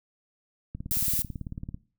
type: click train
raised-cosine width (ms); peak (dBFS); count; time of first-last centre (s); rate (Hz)
5; -23; 19; 0.75-1.744; 18.1
type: noise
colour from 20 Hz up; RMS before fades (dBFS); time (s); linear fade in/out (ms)
violet; -27; 0.91-1.22; 0
effects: noise-tail reverb RT60 0.4 s tail -20 dB re dry